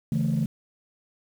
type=chord; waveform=sine; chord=A major; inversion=first; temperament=equal with one note detuned; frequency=141.83 / 164.81 / 220 Hz; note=C#3 / E3 / A3; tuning=+40 / 0 / 0 cents; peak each=-25 dBFS; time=0.12-0.46 s; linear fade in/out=2 ms; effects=tanh soft clip ceiling -17 dBFS + 8-bit